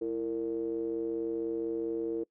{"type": "ring-modulated tone", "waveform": "triangle", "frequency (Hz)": 62.2, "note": "B1", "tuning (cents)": 13, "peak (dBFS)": -25, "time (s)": [0.01, 2.24], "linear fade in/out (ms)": 10, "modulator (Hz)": 396, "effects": ["noise-tail reverb RT60 0.1 s tail -23 dB re dry"]}